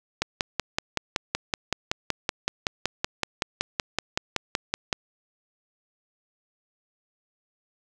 click train, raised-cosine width 0.2 ms, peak -6 dBFS, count 26, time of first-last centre 0.22-4.928 s, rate 5.31 Hz, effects none

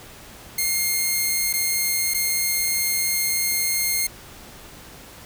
5% pulse tone with dropouts, 2127 Hz, C7, 28 cents sharp, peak -10 dBFS, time 0.58-4.07 s, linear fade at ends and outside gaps 5 ms, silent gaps 1.529-1.536 / 2.138-2.144 s, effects pink hiss -43 dBFS RMS until 5.25 s

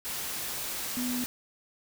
sine tone in noise, 247.7 Hz, B3, 5 cents sharp, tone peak -30 dBFS, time 0.97-1.24 s, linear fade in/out 0 ms, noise white, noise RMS -35 dBFS, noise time 0.05-1.26 s, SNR +2 dB, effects none

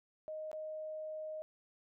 sine tone with dropouts, 622.3 Hz, D#5, in tune, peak -40 dBFS, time 0.28-1.42 s, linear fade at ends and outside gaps 0 ms, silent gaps 0.515-0.53 s, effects none

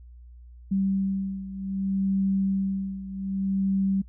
sine beating tone pair, 193.6 / 194.24 Hz, G3 / G3, -21 / -16 cents, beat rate 0.64 Hz, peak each -25 / -29 dBFS, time 0.71-4.02 s, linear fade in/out 10 ms, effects noise-tail reverb RT60 0.1 s tail -26 dB re dry + added 60 Hz sine -44 dBFS peak until 4.08 s

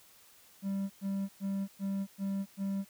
triangle tone bursts, 196 Hz, G3, in tune, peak -29 dBFS, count 6, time 0.62-2.85 s, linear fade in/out 50 ms, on 280 ms, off 110 ms, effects white hiss -60 dBFS RMS until 2.89 s

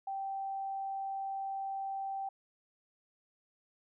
sine tone, 780 Hz, G5, 9 cents flat, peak -35 dBFS, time 0.07-2.29 s, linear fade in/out 5 ms, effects none

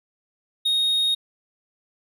triangle tone, 3729 Hz, A#7, in tune, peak -17 dBFS, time 0.65-1.15 s, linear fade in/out 10 ms, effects none

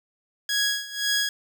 15% pulse tone with tremolo, 1661.2 Hz, G#6, in tune, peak -14 dBFS, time 0.49-1.29 s, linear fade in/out 2 ms, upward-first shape sine, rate 1.9 Hz, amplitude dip 85%, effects none

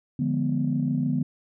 sine chord, D diminished seventh, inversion none, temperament equal with one note detuned, 148.28 / 174.61 / 207.7 / 246.9 Hz, D3 / F3 / Ab3 / Cb4, +17 / 0 / 0 / 0 cents, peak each -26 / -30 / -31 / -25 dBFS, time 0.19-1.23 s, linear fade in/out 5 ms, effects tanh soft clip ceiling -13 dBFS

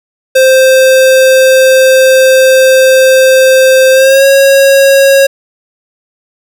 square tone with pitch glide, 523.3 to 547.7 Hz, C5 to C#5, 0 to -21 cents, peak -3 dBFS, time 0.35-5.27 s, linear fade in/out 10 ms, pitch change +79 cents, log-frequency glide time 3.92-4.25 s, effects none

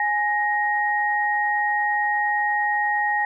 sine tone pair together, 833.6 / 1875 Hz, G#5 / A#6, +6 / +10 cents, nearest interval octave + major second, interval 1404 cents, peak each -22 dBFS, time 0-3.25 s, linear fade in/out 2 ms, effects none

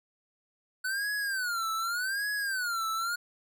square tone with vibrato, 1487 Hz, F#6, 8 cents sharp, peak -30 dBFS, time 0.84-3.16 s, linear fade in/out 10 ms, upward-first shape sine, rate 0.85 Hz, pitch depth 210 cents each way, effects none

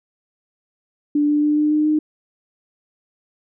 sine tone with pitch steps, 293.7 / 296.1 / 298.5 / 300.9 / 303.4 / 305.8 Hz, D4 / D4 / D4 / D4 / D#4 / D#4, 0 / +14 / +28 / +42 / -44 / -30 cents, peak -14 dBFS, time 1.15-1.99 s, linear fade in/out 5 ms, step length 140 ms, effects none

